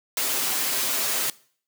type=noise with comb filter; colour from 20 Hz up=white; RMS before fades=-25 dBFS; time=0.17-1.3 s; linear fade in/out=2 ms; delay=7.7 ms; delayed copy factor=+0.9; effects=noise-tail reverb RT60 0.5 s tail -21 dB re dry + high-pass 200 Hz 12 dB/octave